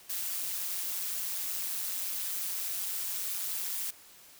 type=noise with amplitude modulation; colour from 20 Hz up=blue; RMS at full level=-32 dBFS; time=0.09-3.91 s; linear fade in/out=10 ms; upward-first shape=sine; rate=187 Hz; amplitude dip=60%; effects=white hiss -55 dBFS RMS until 4.39 s